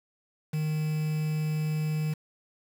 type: tone with quantisation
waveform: triangle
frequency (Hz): 154.4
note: D#3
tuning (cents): -13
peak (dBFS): -24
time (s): 0.53-2.14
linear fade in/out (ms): 10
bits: 7
effects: none

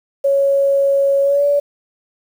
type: tone with pitch glide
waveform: sine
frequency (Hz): 554.4 to 573.6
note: C#5 to D5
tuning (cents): 0 to -41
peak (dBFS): -11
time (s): 0.24-1.6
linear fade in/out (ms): 10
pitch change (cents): +59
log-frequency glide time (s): 1.22-1.45
effects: 7-bit

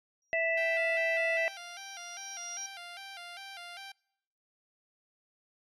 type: tone with exponential growth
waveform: sine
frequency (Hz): 5710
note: F8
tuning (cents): +37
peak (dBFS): -36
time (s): 0.22-2.66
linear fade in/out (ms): 1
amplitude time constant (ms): 530
type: harmonic tone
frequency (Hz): 659.3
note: E5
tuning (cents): 0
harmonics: 1 / 3 / 4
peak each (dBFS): -30 / -30 / -36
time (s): 0.33-1.48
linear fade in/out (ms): 0
type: tone with vibrato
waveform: 10% pulse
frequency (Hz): 740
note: F#5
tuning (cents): 0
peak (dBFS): -35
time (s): 0.57-3.92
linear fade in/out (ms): 5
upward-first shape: square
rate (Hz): 2.5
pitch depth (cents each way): 100
effects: noise-tail reverb RT60 0.8 s tail -26 dB re dry + low-pass 9000 Hz 12 dB/octave

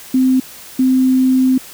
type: tone pair in turn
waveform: sine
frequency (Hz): 259.1 / 259.1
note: C4 / C4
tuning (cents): -17 / -17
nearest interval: unison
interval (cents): 0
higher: neither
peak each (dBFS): -9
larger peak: neither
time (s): 0.14-0.4 / 0.79-1.58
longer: second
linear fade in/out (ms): 5
effects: white hiss -36 dBFS RMS until 1.73 s

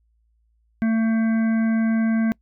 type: harmonic tone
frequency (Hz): 224.1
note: A3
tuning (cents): +32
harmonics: 1 / 3 / 5 / 7 / 9 / 10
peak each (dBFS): -17 / -34 / -41 / -34 / -41 / -46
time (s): 0.82-2.32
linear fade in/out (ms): 0
effects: noise-tail reverb RT60 0.1 s tail -25 dB re dry + added 56 Hz sine -61 dBFS peak until 2.41 s

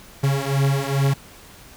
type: beating tone pair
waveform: 45% pulse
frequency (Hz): 136.7 / 139.1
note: C#3 / C#3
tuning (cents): -24 / +6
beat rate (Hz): 2.4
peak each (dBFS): -21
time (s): 0.23-1.14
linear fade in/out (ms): 10
effects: pink hiss -45 dBFS RMS until 1.76 s

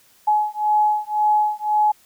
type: beating tone pair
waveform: sine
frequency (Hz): 845 / 846.9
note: G#5 / G#5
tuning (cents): +30 / +34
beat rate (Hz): 1.9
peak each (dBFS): -19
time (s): 0.27-1.92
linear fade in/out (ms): 10
effects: white hiss -55 dBFS RMS until 2.05 s

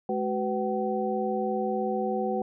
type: tone cluster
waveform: sine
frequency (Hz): 211.9 / 375.8 / 498.9 / 761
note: G#3 / F#4 / B4 / F#5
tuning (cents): +35 / +27 / +17 / +48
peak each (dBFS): -31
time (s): 0.09-2.42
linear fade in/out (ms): 2
effects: none

